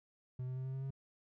triangle tone with pitch steps, 126.9 / 128.52 / 130.17 / 131.83 / 133.52 / 135.22 Hz, B2 / C3 / C3 / C3 / C3 / C#3, +47 / -31 / -9 / +13 / +35 / -43 cents, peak -36 dBFS, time 0.39-0.906 s, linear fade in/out 5 ms, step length 86 ms, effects none

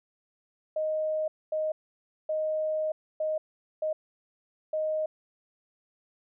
sine tone bursts at uneven times, 622.3 Hz, D#5, in tune, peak -26 dBFS, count 6, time 0.76-1.28 / 1.52-1.72 / 2.29-2.92 / 3.2-3.38 / 3.82-3.93 / 4.73-5.06 s, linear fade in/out 5 ms, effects none

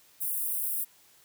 white high-pass noise, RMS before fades -31 dBFS, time 0.2-0.85 s, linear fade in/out 20 ms, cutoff 9300 Hz, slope 48 dB/octave, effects white hiss -60 dBFS RMS until 1.24 s + high-pass 60 Hz 12 dB/octave

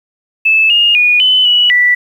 sine tone with pitch steps, 2620 / 2842 / 2454 / 3022 / 2939 / 1965 Hz, E7 / F7 / D#7 / F#7 / F#7 / B6, -11 / +30 / -25 / +36 / -12 / -9 cents, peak -6 dBFS, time 0.45-1.95 s, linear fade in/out 10 ms, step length 250 ms, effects 7-bit

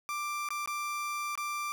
30% pulse tone with dropouts, 1180 Hz, D6, 8 cents sharp, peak -30 dBFS, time 0.09-1.72 s, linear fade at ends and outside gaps 0 ms, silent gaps 0.488-0.505 / 0.659-0.675 / 1.354-1.376 s, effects none

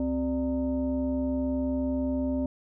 sine tone with frequency modulation, 261.6 Hz, C4, in tune, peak -25 dBFS, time 0-2.46 s, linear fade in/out 2 ms, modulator 329 Hz, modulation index 0.77, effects none

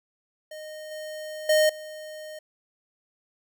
square tone with level steps, 617 Hz, D#5, 15 cents flat, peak -38 / -35 / -18 / -38 dBFS, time 0.51-2.39 s, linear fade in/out 5 ms, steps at 0.91 / 1.49 / 1.69 s, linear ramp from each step 5 ms, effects none

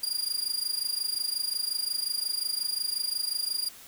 sawtooth tone with amplitude modulation, 4812 Hz, D8, 41 cents sharp, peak -22 dBFS, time 0.03-3.69 s, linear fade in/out 5 ms, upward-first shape sine, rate 25.6 Hz, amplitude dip 80%, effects white hiss -49 dBFS RMS until 3.87 s

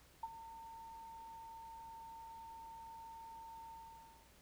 sine tone with ADSR envelope, 907 Hz, A#5, 48 cents flat, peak -37 dBFS, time 0.23-4.3 s, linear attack 5 ms, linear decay 36 ms, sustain -13 dB, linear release 580 ms, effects added 60 Hz sine -68 dBFS peak until 4.41 s + pink hiss -66 dBFS RMS until 4.41 s

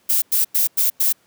violet noise bursts, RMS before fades -17 dBFS, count 5, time 0.09-1.128 s, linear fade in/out 10 ms, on 130 ms, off 97 ms, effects pink hiss -59 dBFS RMS until 1.26 s + high-pass 150 Hz 12 dB/octave

